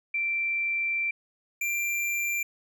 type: tone pair in turn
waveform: sine / square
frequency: 2349 / 2368 Hz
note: D7 / D7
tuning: 0 / +14 cents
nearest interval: unison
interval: 14 cents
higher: second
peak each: -25 / -27 dBFS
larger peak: first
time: 0.14-1.11 / 1.61-2.43 s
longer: first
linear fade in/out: 5 ms
effects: none